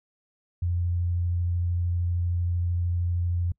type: tone with vibrato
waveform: sine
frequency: 87.31 Hz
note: F2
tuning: in tune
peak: -23 dBFS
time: 0.62-3.52 s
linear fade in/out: 5 ms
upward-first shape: square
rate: 13 Hz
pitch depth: 9 cents each way
effects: noise-tail reverb RT60 0.1 s tail -25 dB re dry